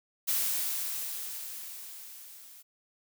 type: noise with level ramp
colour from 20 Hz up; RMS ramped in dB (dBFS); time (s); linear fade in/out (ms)
blue; -28 to -52; 0.27-2.63; 20
effects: none